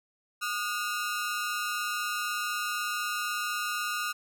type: ring-modulated tone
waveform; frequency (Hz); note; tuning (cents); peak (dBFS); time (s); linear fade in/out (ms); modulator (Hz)
sawtooth; 1334; E6; +20; -23; 0.41-4.13; 20; 108
effects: none